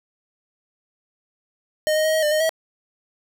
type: tone with pitch steps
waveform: square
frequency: 616 / 622 / 629 / 633 / 600 / 618 / 644 Hz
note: D#5 / D#5 / D#5 / D#5 / D5 / D#5 / E5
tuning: -17 / -1 / +19 / +30 / +37 / -12 / -41 cents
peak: -18 dBFS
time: 1.87-2.493 s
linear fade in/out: 0 ms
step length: 89 ms
effects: none